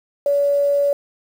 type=tone with quantisation; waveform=sine; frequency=569 Hz; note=C#5; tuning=45 cents sharp; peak=-14 dBFS; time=0.26-0.93 s; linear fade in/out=2 ms; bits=7; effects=none